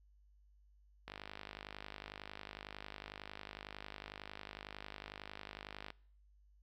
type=click train; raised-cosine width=0.3 ms; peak=-29 dBFS; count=247; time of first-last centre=1.08-5.904 s; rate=51 Hz; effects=noise-tail reverb RT60 0.6 s tail -24 dB re dry + added 50 Hz sine -64 dBFS peak until 6.62 s